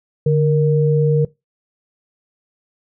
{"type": "tone pair together", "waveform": "sine", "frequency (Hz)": [147.2, 467.3], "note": ["D3", "A#4"], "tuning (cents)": [4, 4], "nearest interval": "octave + minor sixth", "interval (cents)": 2000, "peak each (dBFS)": [-13, -16], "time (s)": [0.26, 1.25], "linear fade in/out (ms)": 5, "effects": ["noise-tail reverb RT60 0.2 s tail -21 dB re dry"]}